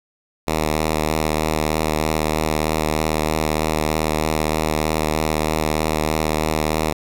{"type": "tone with vibrato", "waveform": "5% pulse", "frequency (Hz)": 77.78, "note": "D#2", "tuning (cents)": 0, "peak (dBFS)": -7, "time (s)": [0.47, 6.93], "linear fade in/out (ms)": 10, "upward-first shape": "sine", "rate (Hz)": 3.2, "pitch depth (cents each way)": 18, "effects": ["8-bit"]}